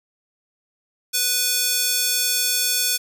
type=tone with high-pass filter; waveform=square; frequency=493.9 Hz; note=B4; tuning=in tune; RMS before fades=-21 dBFS; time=1.13-2.98 s; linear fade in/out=20 ms; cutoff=4700 Hz; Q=0.72; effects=none